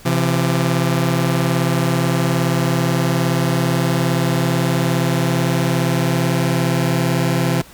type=tone pair together; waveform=sawtooth; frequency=131.67 / 169.3 Hz; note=C3 / E3; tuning=+11 / +46 cents; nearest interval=major third; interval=435 cents; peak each=-14 dBFS; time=0.05-7.62 s; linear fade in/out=10 ms; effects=pink hiss -43 dBFS RMS until 7.73 s